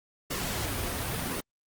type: noise with flanger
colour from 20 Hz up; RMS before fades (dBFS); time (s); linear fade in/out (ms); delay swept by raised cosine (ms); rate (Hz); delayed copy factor
pink; -32; 0.3-1.41; 10; 1.2 to 6.6; 0.91; -0.5
effects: Opus 48 kbps